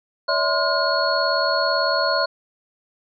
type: tone cluster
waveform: sine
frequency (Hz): 569 / 647 / 1038 / 1428 / 4338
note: C#5 / E5 / C6 / F6 / C#8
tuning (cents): +45 / -32 / -14 / +38 / -38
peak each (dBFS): -24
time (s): 0.28-2.26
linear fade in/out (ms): 10
effects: none